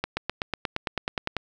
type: accelerating click train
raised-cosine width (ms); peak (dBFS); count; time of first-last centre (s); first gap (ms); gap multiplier
0.3; -10; 13; 0.04-1.367; 130; 0.97
effects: none